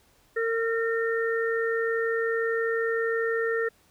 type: harmonic tone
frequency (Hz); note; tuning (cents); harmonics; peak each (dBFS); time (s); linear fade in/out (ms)
456.4; A#4; -37; 1 / 3 / 4; -25 / -34 / -30; 0.36-3.69; 10
effects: pink hiss -62 dBFS RMS until 3.9 s